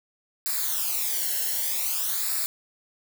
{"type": "noise with flanger", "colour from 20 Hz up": "blue", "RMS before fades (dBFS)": -27, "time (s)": [0.46, 2.46], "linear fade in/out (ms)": 0, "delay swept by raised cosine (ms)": [0.32, 0.84], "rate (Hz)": 0.53, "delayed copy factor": -0.75, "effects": []}